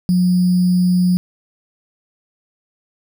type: tone with sample-and-hold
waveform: sine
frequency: 180 Hz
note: F#3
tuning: 47 cents flat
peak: -11 dBFS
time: 0.09-1.17 s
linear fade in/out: 0 ms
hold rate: 4900 Hz
effects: none